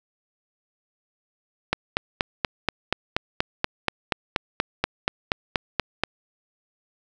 click train, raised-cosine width 0.3 ms, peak -4 dBFS, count 19, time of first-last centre 1.73-6.036 s, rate 4.18 Hz, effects none

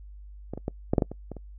clicks, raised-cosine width 2 ms, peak -19 / -22 / -15 / -9 / -6 / -9 / -22 / -22 / -27 dBFS, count 9, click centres 0.536 / 0.576 / 0.681 / 0.935 / 0.982 / 1.022 / 1.116 / 1.317 / 1.367 s, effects noise-tail reverb RT60 0.1 s tail -25 dB re dry + added 50 Hz sine -42 dBFS peak until 1.58 s

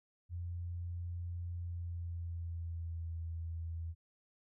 sine tone with pitch glide, 86.9 to 82.78 Hz, F2 to E2, -8 to +8 cents, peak -38 dBFS, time 0.29-3.95 s, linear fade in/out 50 ms, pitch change -84 cents, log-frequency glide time 1.56-3.15 s, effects none

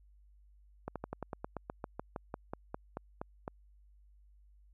slowing click train, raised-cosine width 1 ms, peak -24 dBFS, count 18, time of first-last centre 0.88-3.479 s, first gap 77 ms, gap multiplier 1.08, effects added 50 Hz sine -59 dBFS peak until 4.73 s

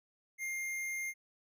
sine tone with hard clipping, 2115 Hz, C7, 18 cents sharp, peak -37 dBFS, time 0.38-1.14 s, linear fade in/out 50 ms, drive 16 dB, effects none

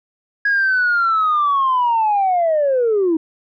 sine linear sweep, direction down, 1661.2 to 311.1 Hz, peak -12 dBFS, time 0.45-3.17 s, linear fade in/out 5 ms, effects tanh soft clip ceiling -10 dBFS

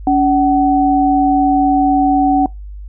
sine tone pair together, 282.4 / 754 Hz, C#4 / F#5, +32 / +32 cents, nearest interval octave + perfect fourth, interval 1700 cents, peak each -12 dBFS, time 0.07-2.46 s, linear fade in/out 2 ms, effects noise-tail reverb RT60 0.2 s tail -24 dB re dry + added 50 Hz sine -27 dBFS peak until 2.88 s

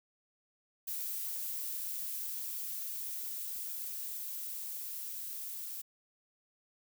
violet noise with level ramp, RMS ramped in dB -38 to -42 dBFS, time 0.87-5.82 s, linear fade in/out 10 ms, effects none

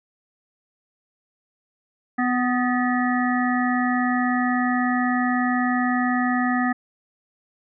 harmonic tone with a mistuned harmonic, 249.1 Hz, B3, 15 cents sharp, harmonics 1 / 3 / 5 / 7 / 8, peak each -21 / -26 / -28 / -29 / -30 dBFS, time 2.18-6.73 s, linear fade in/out 10 ms, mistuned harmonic 8, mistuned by -58 cents, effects none

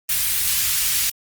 white band-stop noise, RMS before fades -20 dBFS, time 0.09-1.1 s, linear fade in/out 5 ms, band 100 to 2000 Hz, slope 12 dB/octave, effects Opus 24 kbps

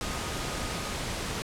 sine tone in noise, 1244.5 Hz, D#6, in tune, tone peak -43 dBFS, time 0.02-0.93 s, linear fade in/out 0 ms, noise pink, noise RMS -33 dBFS, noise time 0.01-1.42 s, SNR -13 dB, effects low-pass 9000 Hz 12 dB/octave

